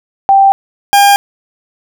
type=tone pair in turn; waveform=sine / 40% pulse; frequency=784 / 805.1 Hz; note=G5 / G5; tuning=0 / +46 cents; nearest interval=unison; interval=46 cents; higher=second; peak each=-3 dBFS; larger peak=neither; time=0.29-0.52 / 0.93-1.16 s; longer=neither; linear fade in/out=0 ms; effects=none